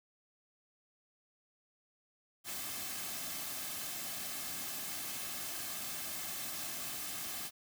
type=noise with comb filter; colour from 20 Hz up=white; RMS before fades=-41 dBFS; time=2.44-7.51 s; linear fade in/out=50 ms; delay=2.1 ms; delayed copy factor=-0.55; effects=none